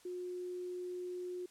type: tone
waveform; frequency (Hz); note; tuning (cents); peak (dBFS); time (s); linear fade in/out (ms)
sine; 360; F#4; -47; -39; 0.05-1.46; 5
effects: white hiss -64 dBFS RMS until 1.5 s + low-pass 10000 Hz 12 dB/octave